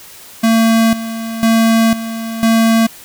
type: tone with tremolo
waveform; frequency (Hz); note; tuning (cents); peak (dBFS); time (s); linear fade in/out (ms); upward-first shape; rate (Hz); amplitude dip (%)
square; 226; A3; +47; -9; 0.43-2.87; 10; square; 1; 75
effects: white hiss -37 dBFS RMS until 3.04 s